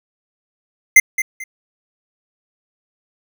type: tone with echo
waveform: square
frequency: 2081 Hz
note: C7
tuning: 10 cents flat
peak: -4 dBFS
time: 0.96-1 s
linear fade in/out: 5 ms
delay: 220 ms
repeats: 2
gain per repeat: -12 dB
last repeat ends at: 1.44 s
effects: none